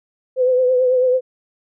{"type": "tone with vibrato", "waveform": "sine", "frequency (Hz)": 507, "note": "B4", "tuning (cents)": 45, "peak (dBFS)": -12, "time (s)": [0.36, 1.21], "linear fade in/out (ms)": 50, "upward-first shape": "triangle", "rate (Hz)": 9.1, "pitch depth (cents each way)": 48, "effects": []}